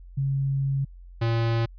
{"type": "tone pair in turn", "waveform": ["sine", "square"], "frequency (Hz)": [136.9, 115.12], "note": ["C#3", "A#2"], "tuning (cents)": [-21, -21], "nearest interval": "minor third", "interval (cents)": 300, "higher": "first", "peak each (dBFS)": -22, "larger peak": "neither", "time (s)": [[0.17, 0.85], [1.21, 1.66]], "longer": "first", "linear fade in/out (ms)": 10, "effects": ["added 44 Hz sine -42 dBFS peak until 1.78 s", "resampled to 11025 Hz"]}